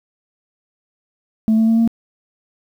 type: tone with pitch steps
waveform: sine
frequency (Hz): 220 / 223.1 / 226.2 / 229.3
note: A3 / A3 / A3 / A#3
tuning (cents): 0 / +24 / +48 / -28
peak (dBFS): -9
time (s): 1.48-1.876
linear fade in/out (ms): 0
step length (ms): 99
effects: tanh soft clip ceiling -9 dBFS + 8-bit